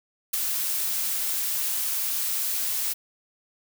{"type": "noise with ADSR envelope", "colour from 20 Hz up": "blue", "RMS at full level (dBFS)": -22, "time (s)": [0.33, 2.94], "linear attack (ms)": 12, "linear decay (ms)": 5, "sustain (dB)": -5, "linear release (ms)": 19, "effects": []}